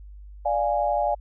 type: chord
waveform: sine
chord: D diminished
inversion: none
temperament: equal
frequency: 587.3 / 698.5 / 830.6 Hz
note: D5 / F5 / Ab5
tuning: 0 / 0 / 0 cents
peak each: -25 dBFS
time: 0.45-1.15 s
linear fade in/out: 10 ms
effects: added 50 Hz sine -40 dBFS peak until 1.2 s